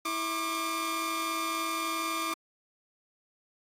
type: tone cluster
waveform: sawtooth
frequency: 327 / 1089 / 1193 Hz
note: E4 / C#6 / D6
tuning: -14 / -31 / +27 cents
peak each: -33 / -34 / -28 dBFS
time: 0.05-2.34 s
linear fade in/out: 5 ms
effects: AAC 48 kbps